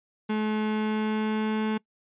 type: tone with pitch glide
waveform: 35% pulse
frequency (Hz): 214.9 to 216.9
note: A3 to A3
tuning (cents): -41 to -25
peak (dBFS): -23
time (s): 0.29-1.78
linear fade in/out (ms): 10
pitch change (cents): +16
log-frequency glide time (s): 0.64-1.66
effects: noise-tail reverb RT60 0.1 s tail -23 dB re dry + resampled to 8000 Hz